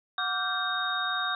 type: tone cluster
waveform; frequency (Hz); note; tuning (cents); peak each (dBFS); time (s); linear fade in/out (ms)
sine; 733 / 1161 / 1399 / 1565 / 3719; F#5 / D6 / F6 / G6 / A#7; -16 / -20 / +3 / -3 / -5; -36 / -32 / -37 / -32 / -32; 0.18-1.35; 2
effects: none